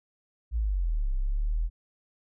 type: exponential two-way sweep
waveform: sine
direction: down then up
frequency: 60 to 32.15 to 42.19 Hz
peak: -24 dBFS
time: 0.51-1.7 s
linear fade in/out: 50 ms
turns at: 1.13 s
effects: none